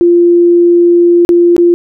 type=tone with dropouts; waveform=sine; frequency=346.5 Hz; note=F4; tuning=14 cents flat; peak=-3 dBFS; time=0.01-1.74 s; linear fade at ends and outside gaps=0 ms; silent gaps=1.25-1.291 / 1.565-1.58 s; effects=none